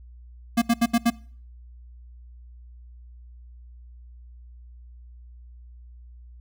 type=tone bursts; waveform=square; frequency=233.9 Hz; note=A#3; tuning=6 cents sharp; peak=-17 dBFS; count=5; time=0.57-1.103 s; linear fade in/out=10 ms; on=49 ms; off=72 ms; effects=noise-tail reverb RT60 0.5 s tail -23 dB re dry + added 60 Hz sine -43 dBFS peak until 6.4 s